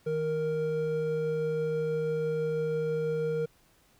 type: tone pair together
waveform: triangle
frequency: 157.5 / 466.4 Hz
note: D#3 / A#4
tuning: +21 / +1 cents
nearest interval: octave + perfect fifth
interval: 1880 cents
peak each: -32 / -26 dBFS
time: 0.06-3.46 s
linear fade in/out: 10 ms
effects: pink hiss -64 dBFS RMS until 3.99 s